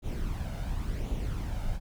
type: noise with flanger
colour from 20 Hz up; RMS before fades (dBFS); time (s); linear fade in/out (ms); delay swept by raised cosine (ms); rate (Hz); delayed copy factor
brown; -32; 0.02-1.8; 50; 0.29 to 1.39; 0.92; +0.5
effects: none